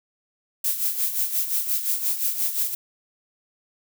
violet noise with tremolo, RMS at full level -22 dBFS, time 0.64-2.75 s, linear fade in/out 5 ms, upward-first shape sine, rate 5.7 Hz, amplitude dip 65%, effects none

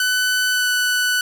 sawtooth tone with pitch glide, 1500 to 1489.6 Hz, F#6 to F#6, +23 to +11 cents, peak -13 dBFS, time 0-1.21 s, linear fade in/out 2 ms, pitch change -12 cents, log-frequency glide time 0.5-0.69 s, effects none

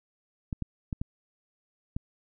clicks, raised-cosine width 5 ms, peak -19 dBFS, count 5, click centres 0.528 / 0.623 / 0.928 / 1.015 / 1.965 s, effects none

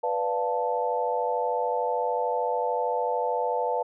sine chord, B half-diminished seventh, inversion none, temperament equal, 493.9 / 587.3 / 698.5 / 880 Hz, B4 / D5 / F5 / A5, 0 / 0 / 0 / 0 cents, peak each -28 / -32 / -31 / -28 dBFS, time 0.03-3.83 s, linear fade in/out 10 ms, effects none

